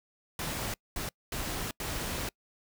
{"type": "noise bursts at uneven times", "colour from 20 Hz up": "pink", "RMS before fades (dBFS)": -35, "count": 4, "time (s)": [[0.39, 0.74], [0.96, 1.09], [1.32, 1.71], [1.8, 2.29]], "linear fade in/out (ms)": 2, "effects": ["noise-tail reverb RT60 0.1 s tail -26 dB re dry"]}